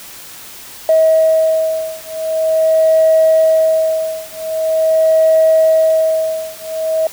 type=beating tone pair; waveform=sine; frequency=639 / 639.44 Hz; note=D#5 / D#5; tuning=+46 / +47 cents; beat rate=0.44 Hz; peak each=-12 / -12 dBFS; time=0.89-7.07 s; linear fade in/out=2 ms; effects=tanh soft clip ceiling -2 dBFS + white hiss -34 dBFS RMS until 7.12 s